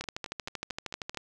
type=two click trains; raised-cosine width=0.2 ms; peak=-17 / -23 dBFS; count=16 / 6; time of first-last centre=0.01-1.173 / 0.04-1.146 s; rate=12.9 / 4.52 Hz; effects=none